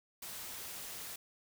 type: noise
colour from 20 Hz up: white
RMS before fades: -45 dBFS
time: 0.22-1.16 s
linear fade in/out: 5 ms
effects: none